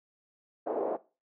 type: band-pass noise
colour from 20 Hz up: white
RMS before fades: -32 dBFS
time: 0.66-0.97 s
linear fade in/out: 10 ms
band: 340 to 650 Hz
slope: 24 dB/octave
effects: noise-tail reverb RT60 0.3 s tail -18 dB re dry